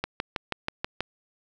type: click train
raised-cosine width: 0.3 ms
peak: -11 dBFS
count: 7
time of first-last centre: 0.04-1.006 s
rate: 6.21 Hz
effects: none